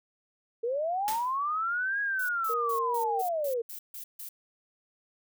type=linear two-way sweep; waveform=sine; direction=up then down; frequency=448 to 1661.2 to 448 Hz; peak=-27 dBFS; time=0.63-3.62 s; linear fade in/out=10 ms; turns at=2.01 s
type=noise with exponential decay; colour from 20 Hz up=white; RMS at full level=-32 dBFS; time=1.08-1.37 s; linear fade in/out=0 ms; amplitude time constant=62 ms
type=noise bursts; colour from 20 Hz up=violet; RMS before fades=-41 dBFS; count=9; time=2.19-4.29 s; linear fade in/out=5 ms; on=100 ms; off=150 ms
type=tone with vibrato; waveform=sine; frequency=466.2 Hz; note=A#4; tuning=in tune; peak=-31 dBFS; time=2.49-3.22 s; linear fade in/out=10 ms; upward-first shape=sine; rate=2.7 Hz; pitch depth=21 cents each way
effects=none